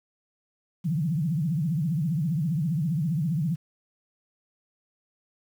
sine tone with vibrato, 158.6 Hz, D#3, 33 cents sharp, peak -23 dBFS, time 0.84-3.56 s, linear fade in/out 20 ms, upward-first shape triangle, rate 15 Hz, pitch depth 280 cents each way, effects 9-bit

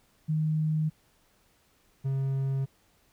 sine / triangle tone pair in turn, 155.56 / 135.24 Hz, D#3 / C#3, 0 / -42 cents, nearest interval major second, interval 242 cents, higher first, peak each -24 dBFS, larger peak neither, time 0.28-0.9 / 2.04-2.66 s, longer neither, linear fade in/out 20 ms, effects pink hiss -66 dBFS RMS until 3.12 s

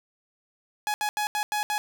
sawtooth tone bursts at uneven times, 840 Hz, G#5, 19 cents sharp, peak -21 dBFS, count 6, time 0.87-0.94 / 1.01-1.09 / 1.17-1.27 / 1.35-1.43 / 1.52-1.63 / 1.7-1.78 s, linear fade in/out 0 ms, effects none

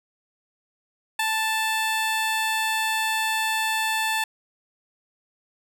15% pulse tone with ADSR envelope, 880 Hz, A5, in tune, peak -13 dBFS, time 1.19-4.24 s, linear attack 6 ms, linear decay 9 ms, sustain -3 dB, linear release 3 ms, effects none

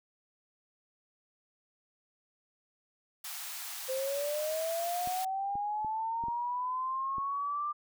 white high-pass noise, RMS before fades -41 dBFS, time 3.24-5.25 s, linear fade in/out 5 ms, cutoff 680 Hz, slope 96 dB/octave
sine linear sweep, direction up, 515 to 1192 Hz, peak -31 dBFS, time 3.88-7.73 s, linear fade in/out 20 ms
clicks, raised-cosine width 3 ms, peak -33 dBFS, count 6, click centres 5.074 / 5.555 / 5.847 / 6.238 / 6.284 / 7.183 s
effects none

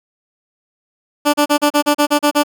15% pulse tone bursts, 293.2 Hz, D4, 3 cents flat, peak -4 dBFS, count 10, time 1.25-2.435 s, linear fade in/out 20 ms, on 87 ms, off 35 ms, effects none

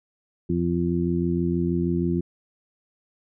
harmonic tone, 86.3 Hz, F2, 20 cents flat, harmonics 1 / 2 / 3 / 4, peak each -30 / -24 / -28 / -26 dBFS, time 0.49-2.21 s, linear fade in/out 10 ms, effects none

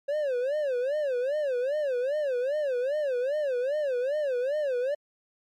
triangle tone with vibrato, 545 Hz, C#5, 29 cents flat, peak -23 dBFS, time 0.08-4.95 s, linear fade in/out 10 ms, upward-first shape sine, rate 2.5 Hz, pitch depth 200 cents each way, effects MP3 64 kbps

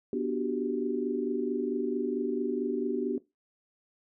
sine chord, G major seventh, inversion first, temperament just, 245 / 294 / 367.5 / 392 Hz, B3 / D4 / F#4 / G4, -14 / +2 / -12 / 0 cents, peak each -33 dBFS, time 0.13-3.18 s, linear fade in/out 2 ms, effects noise-tail reverb RT60 0.2 s tail -18 dB re dry

